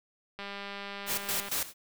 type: click train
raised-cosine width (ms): 0.3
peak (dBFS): -24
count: 220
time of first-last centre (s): 0.39-1.485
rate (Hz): 200
type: noise with tremolo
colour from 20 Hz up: white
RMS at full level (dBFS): -31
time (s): 1.06-1.74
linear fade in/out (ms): 50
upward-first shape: square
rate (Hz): 4.4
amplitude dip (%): 80
effects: none